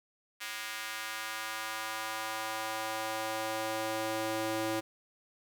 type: tone with high-pass filter sweep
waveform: square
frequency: 110 Hz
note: A2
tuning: in tune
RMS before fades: -36 dBFS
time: 0.4-4.81 s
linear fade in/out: 20 ms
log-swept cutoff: 1900 to 360 Hz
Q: 1.2
effects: none